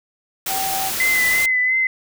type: noise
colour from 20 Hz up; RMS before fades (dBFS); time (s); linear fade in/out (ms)
white; -24; 0.46-1.46; 5
type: tone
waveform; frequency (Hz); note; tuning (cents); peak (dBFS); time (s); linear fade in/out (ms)
sine; 770; G5; -31; -23; 0.47-0.92; 50
type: tone with vibrato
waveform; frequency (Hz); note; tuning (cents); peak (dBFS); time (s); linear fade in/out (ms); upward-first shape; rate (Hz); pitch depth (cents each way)
sine; 2031; B6; +48; -15; 1-1.87; 2; sine; 2.9; 33
effects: none